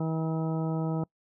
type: harmonic tone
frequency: 160.6 Hz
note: E3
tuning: 45 cents flat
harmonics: 1 / 2 / 3 / 4 / 5 / 6 / 8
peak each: -28 / -34 / -38 / -40 / -42 / -44 / -46 dBFS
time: 0-1.04 s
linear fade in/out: 5 ms
effects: noise-tail reverb RT60 0.1 s tail -25 dB re dry